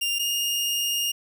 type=tone pair in turn; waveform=sawtooth; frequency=2797 / 2836 Hz; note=F7 / F7; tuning=+2 / +26 cents; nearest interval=unison; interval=24 cents; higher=second; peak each=-20 dBFS; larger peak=neither; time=0.01-0.19 / 0.19-1.12 s; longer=second; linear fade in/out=10 ms; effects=none